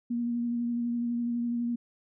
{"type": "tone with vibrato", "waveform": "sine", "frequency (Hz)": 237.6, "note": "A#3", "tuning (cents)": 33, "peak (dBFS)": -27, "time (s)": [0.1, 1.76], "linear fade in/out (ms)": 10, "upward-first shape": "sine", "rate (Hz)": 12, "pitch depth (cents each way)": 18, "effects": []}